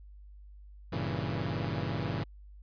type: chord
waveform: sawtooth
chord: G diminished seventh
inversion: none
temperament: equal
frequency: 98 / 116.54 / 138.59 / 164.81 Hz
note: G2 / Bb2 / Db3 / Fb3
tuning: 0 / 0 / 0 / 0 cents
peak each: -33 dBFS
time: 0.92-2.24 s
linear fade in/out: 10 ms
effects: added 50 Hz sine -48 dBFS peak until 2.62 s + resampled to 11025 Hz